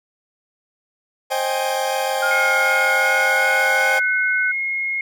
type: chord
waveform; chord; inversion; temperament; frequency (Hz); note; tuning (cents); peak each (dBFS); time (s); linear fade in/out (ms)
40% pulse; Ab major seventh; first; equal with one note detuned; 528.7 / 622.3 / 784 / 830.6; C5 / Eb5 / G5 / Ab5; +18 / 0 / 0 / 0; -23 / -27 / -23 / -25; 1.3-4; 20
type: tone with pitch glide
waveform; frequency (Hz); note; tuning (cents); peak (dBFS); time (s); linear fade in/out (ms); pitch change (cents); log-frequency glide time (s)
sine; 1421 to 1504.6; F6 to F#6; +30 to +29; -18; 2.22-4.52; 10; +99; 2.6-4.1
type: tone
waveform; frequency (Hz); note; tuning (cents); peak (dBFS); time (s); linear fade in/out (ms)
sine; 2154; C7; +50; -20; 2.31-5.01; 2
effects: none